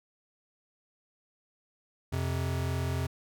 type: tone pair together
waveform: square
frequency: 87.31 / 130.81 Hz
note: F2 / C3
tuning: 0 / 0 cents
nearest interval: perfect fifth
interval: 700 cents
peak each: -32 / -33 dBFS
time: 2.12-3.07 s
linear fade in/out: 10 ms
effects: none